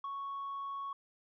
sine tone with ADSR envelope, 1108.7 Hz, C#6, in tune, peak -33 dBFS, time 0.04-0.93 s, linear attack 4 ms, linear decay 16 ms, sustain -3 dB, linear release 4 ms, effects tanh soft clip ceiling -35 dBFS

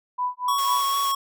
sine tone with tremolo, 993 Hz, B5, 9 cents sharp, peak -21 dBFS, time 0.18-0.89 s, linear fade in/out 10 ms, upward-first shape sine, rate 4.1 Hz, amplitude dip 100%
square tone with vibrato, 1108.7 Hz, C#6, in tune, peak -22 dBFS, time 0.48-1.15 s, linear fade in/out 5 ms, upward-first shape square, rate 4.4 Hz, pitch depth 12 cents each way
white high-pass noise, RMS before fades -35 dBFS, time 0.58-1.12 s, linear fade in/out 5 ms, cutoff 430 Hz, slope 96 dB/octave
effects none

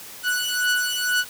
sawtooth beating tone pair, 1476 / 1478.1 Hz, F#6 / F#6, -5 / -2 cents, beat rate 2.1 Hz, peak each -20 dBFS, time 0.23-1.25 s, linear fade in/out 50 ms, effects white hiss -40 dBFS RMS until 1.29 s + high-pass 60 Hz 12 dB/octave

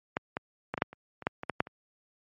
clicks, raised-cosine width 0.5 ms, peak -13 / -16 / -16 / -15 / -9 / -30 / -27 / -10 / -21 / -14 / -9 / -29 dBFS, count 12, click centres 0.169 / 0.369 / 0.74 / 0.778 / 0.821 / 0.93 / 1.223 / 1.269 / 1.434 / 1.497 / 1.604 / 1.671 s, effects high-pass 100 Hz 12 dB/octave + MP3 48 kbps

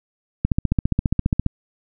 click train, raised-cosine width 5 ms, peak -5 dBFS, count 16, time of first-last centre 0.45-1.464 s, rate 14.8 Hz, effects none

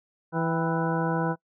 harmonic tone with a mistuned harmonic, 164.81 Hz, E3, in tune, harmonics 1 / 2 / 3 / 4 / 5 / 6 / 8 / 9, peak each -27 / -31 / -31 / -36 / -33 / -33 / -39 / -35 dBFS, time 0.32-1.36 s, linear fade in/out 50 ms, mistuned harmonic 5, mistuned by -68 cents, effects noise-tail reverb RT60 0.1 s tail -24 dB re dry

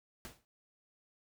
pink noise with exponential decay, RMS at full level -44 dBFS, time 0.25-0.45 s, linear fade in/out 0 ms, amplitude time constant 43 ms, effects none

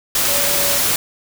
sine tone in noise, 570 Hz, C#5, 48 cents sharp, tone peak -25 dBFS, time 0.28-0.78 s, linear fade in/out 2 ms, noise white, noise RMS -17 dBFS, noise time 0.15-0.96 s, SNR -11 dB, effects none

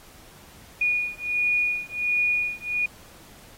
sine beating tone pair, 2450 / 2451.4 Hz, D#7 / D#7, -27 / -26 cents, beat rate 1.4 Hz, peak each -25 dBFS, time 0.81-2.86 s, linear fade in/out 5 ms, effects pink hiss -50 dBFS RMS until 3.57 s + AAC 48 kbps

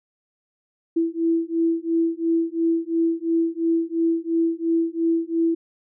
sine beating tone pair, 329.6 / 332.5 Hz, E4 / E4, 0 / +15 cents, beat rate 2.9 Hz, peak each -22 dBFS, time 0.96-5.55 s, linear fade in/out 10 ms, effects none

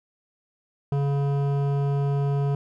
sine tone with hard clipping, 140.8 Hz, C#3, 27 cents sharp, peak -23 dBFS, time 0.92-2.55 s, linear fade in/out 2 ms, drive 13 dB, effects none

